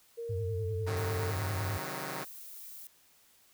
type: tone with pitch glide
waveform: sine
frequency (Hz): 465.8 to 444.8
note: A#4 to A4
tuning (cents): -1 to +19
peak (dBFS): -36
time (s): 0.17-1.32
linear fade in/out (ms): 20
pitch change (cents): -80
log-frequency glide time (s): 0.32-0.68
type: tone with vibrato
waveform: sine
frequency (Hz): 98.3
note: G2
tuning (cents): +5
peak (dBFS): -32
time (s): 0.29-1.78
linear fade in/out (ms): 10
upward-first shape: sine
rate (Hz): 10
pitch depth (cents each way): 160
type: chord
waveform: 5% pulse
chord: C diminished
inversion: none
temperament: equal with one note detuned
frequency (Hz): 134.1 / 155.56 / 185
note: C3 / Eb3 / Gb3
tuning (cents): +43 / 0 / 0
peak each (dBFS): -30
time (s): 0.86-2.25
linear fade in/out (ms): 20
type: noise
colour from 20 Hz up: violet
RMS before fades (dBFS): -47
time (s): 0.97-2.87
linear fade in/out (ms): 0
effects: white hiss -64 dBFS RMS until 3.53 s